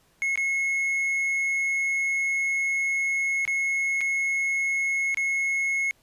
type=tone with dropouts; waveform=triangle; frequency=2175 Hz; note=C#7; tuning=33 cents flat; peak=-21 dBFS; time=0.22-5.91 s; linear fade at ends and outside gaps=0 ms; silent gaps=0.357-0.375 / 3.452-3.477 / 4.008-4.013 / 5.145-5.172 s; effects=pink hiss -63 dBFS RMS until 6.02 s + resampled to 32000 Hz